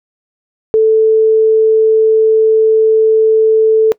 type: tone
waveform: sine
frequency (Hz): 440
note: A4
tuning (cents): 0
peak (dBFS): -5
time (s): 0.74-3.92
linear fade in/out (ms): 0
effects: noise-tail reverb RT60 0.1 s tail -21 dB re dry